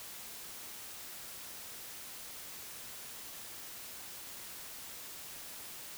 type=silence; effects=white hiss -47 dBFS RMS until 5.97 s